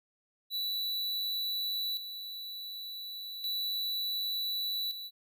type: tone with tremolo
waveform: square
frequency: 3951 Hz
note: B7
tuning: in tune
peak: -32 dBFS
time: 0.5-5.11 s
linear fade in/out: 50 ms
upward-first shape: square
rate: 0.34 Hz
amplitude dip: 60%
effects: none